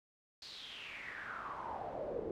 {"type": "noise with band-pass filter sweep", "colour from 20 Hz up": "brown", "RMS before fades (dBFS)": -44, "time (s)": [0.42, 2.31], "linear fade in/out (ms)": 2, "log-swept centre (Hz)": [4600, 410], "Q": 5.9, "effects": []}